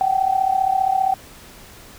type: tone with amplitude modulation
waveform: sine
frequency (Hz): 765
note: G5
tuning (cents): -42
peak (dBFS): -12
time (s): 0.01-1.14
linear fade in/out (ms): 0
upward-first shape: sine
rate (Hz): 35.1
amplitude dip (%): 80
effects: pink hiss -43 dBFS RMS until 1.98 s